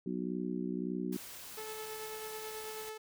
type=harmonic tone; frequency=61.74 Hz; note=B1; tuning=in tune; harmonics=3 / 4 / 5 / 6; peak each=-38 / -39 / -40 / -41 dBFS; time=0.06-1.17 s; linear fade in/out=5 ms
type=noise; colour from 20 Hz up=white; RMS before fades=-48 dBFS; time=1.12-2.9 s; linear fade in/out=10 ms
type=tone with tremolo; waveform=sawtooth; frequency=434.7 Hz; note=A4; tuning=21 cents flat; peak=-37 dBFS; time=1.57-2.98 s; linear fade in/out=10 ms; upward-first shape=sine; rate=9.2 Hz; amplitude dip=30%
effects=none